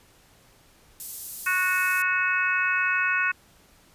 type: high-pass noise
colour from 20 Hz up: white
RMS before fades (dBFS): -35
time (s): 1-2.02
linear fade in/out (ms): 0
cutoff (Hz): 7900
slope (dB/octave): 12
type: harmonic tone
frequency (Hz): 367.7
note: F#4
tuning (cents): -11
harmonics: 3 / 4 / 5 / 6 / 7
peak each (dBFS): -30 / -24 / -30 / -34 / -27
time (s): 1.46-3.32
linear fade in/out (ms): 10
effects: pink hiss -57 dBFS RMS until 3.94 s + resampled to 32000 Hz